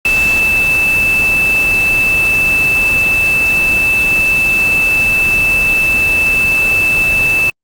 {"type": "tone in noise", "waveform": "sine", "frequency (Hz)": 2637, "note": "E7", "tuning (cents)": 0, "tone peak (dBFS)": -9, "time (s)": [0.05, 7.5], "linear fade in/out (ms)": 2, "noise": "pink", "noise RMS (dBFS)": -22, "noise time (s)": [0.05, 7.5], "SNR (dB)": 10, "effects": ["Opus 48 kbps"]}